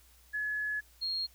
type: tone pair in turn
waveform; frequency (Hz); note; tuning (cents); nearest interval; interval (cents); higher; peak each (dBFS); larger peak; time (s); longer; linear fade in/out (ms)
sine; 1701 / 4257; G#6 / C8; +41 / +29; octave + major third; 1588; second; -31 / -31; neither; 0.33-0.81 / 1.01-1.27; first; 20
effects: added 60 Hz sine -61 dBFS peak until 1.34 s + white hiss -63 dBFS RMS until 1.34 s